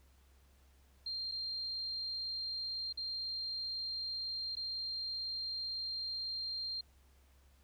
sine tone with dropouts, 4186 Hz, C8, in tune, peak -37 dBFS, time 1.06-6.81 s, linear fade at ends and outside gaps 5 ms, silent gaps 1.315-1.319 / 2.927-2.973 / 4.554-4.567 s, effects added 67 Hz sine -63 dBFS peak until 7.63 s + pink hiss -71 dBFS RMS until 7.63 s

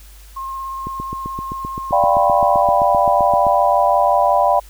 sine tone with vibrato, 1069 Hz, C6, 37 cents sharp, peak -24 dBFS, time 0.36-2.62 s, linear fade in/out 10 ms, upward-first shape sine, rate 17 Hz, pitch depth 11 cents each way
click train, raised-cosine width 3 ms, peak -15 dBFS, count 21, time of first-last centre 0.87-3.467 s, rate 7.7 Hz
sine chord, G dominant seventh, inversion second, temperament equal, 587.3 / 698.5 / 784 / 987.8 Hz, D5 / F5 / G5 / B5, 0 / 0 / 0 / 0 cents, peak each -17 dBFS, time 1.92-4.6 s, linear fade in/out 10 ms
effects added 50 Hz sine -39 dBFS peak until 4.69 s + white hiss -47 dBFS RMS until 4.69 s

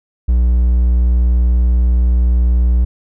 triangle tone, 60.4 Hz, B1, 38 cents flat, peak -7 dBFS, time 0.28-2.85 s, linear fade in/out 10 ms, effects none

